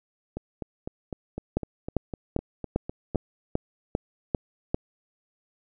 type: two click trains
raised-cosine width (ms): 2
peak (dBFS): -19 / -10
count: 12 / 9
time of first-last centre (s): 0.37-3.148 / 1.57-4.745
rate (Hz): 3.96 / 2.52
effects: none